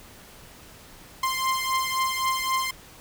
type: beating tone pair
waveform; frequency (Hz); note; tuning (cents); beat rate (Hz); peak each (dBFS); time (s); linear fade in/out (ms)
sawtooth; 1046.5 / 1050.3; C6 / C6; 0 / +6; 3.8; -22 / -24; 1.23-2.71; 5
effects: pink hiss -48 dBFS RMS until 3 s